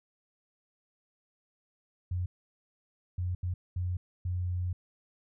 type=tone bursts at uneven times; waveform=sine; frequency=89.7 Hz; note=F2; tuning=47 cents sharp; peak=-29 dBFS; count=5; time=2.11-2.26 / 3.18-3.35 / 3.43-3.54 / 3.76-3.97 / 4.25-4.73 s; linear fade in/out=5 ms; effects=none